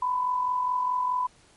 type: tone with amplitude modulation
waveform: sine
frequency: 999 Hz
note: B5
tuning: 20 cents sharp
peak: -21 dBFS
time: 0.02-1.27 s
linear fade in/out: 5 ms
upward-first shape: sine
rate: 44.8 Hz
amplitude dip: 50%
effects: pink hiss -58 dBFS RMS until 1.56 s + MP3 48 kbps

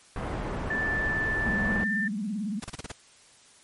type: low-pass noise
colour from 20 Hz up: pink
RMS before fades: -32 dBFS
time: 0.16-1.84 s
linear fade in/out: 2 ms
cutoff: 1400 Hz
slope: 12 dB/octave
type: tone with pitch glide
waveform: sine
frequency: 1760 to 1784.6 Hz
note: A6 to A6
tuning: 0 to +24 cents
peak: -26 dBFS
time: 0.7-2.08 s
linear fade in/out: 5 ms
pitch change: +24 cents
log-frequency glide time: 1.68-1.84 s
type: tone with vibrato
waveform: sine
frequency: 207.5 Hz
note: G#3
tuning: 1 cent flat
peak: -28 dBFS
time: 1.46-2.6 s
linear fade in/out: 10 ms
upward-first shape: triangle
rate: 18 Hz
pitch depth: 200 cents each way
type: noise bursts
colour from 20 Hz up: pink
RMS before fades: -36 dBFS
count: 6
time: 2.62-2.919 s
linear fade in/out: 5 ms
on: 24 ms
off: 31 ms
effects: white hiss -56 dBFS RMS until 3.63 s + MP3 48 kbps

